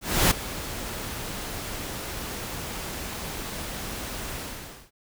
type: noise with ADSR envelope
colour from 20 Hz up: pink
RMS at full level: -18 dBFS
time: 0.01-4.91 s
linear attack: 300 ms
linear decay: 8 ms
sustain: -16 dB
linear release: 550 ms
effects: none